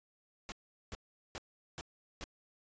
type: noise bursts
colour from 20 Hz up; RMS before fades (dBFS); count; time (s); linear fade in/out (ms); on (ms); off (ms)
pink; -43; 5; 0.49-2.24; 0; 30; 400
effects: resampled to 16000 Hz